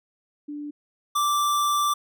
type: tone pair in turn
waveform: sine / square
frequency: 293.7 / 1172.5 Hz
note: D4 / D6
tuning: 0 / -3 cents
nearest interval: 2 octaves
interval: 2397 cents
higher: second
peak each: -31 / -21 dBFS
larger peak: second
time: 0.48-0.71 / 1.15-1.94 s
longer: second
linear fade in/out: 10 ms
effects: none